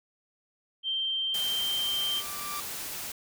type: tone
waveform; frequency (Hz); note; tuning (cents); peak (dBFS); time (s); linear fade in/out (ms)
sine; 3141; G7; +3; -27; 0.83-2.23; 50
type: tone with exponential growth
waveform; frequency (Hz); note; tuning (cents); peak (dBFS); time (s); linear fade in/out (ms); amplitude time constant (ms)
40% pulse; 1174.7; D6; 0; -33; 1.08-2.6; 0; 330
type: noise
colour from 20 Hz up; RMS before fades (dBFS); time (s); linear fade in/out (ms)
white; -37; 1.34-3.12; 5
effects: none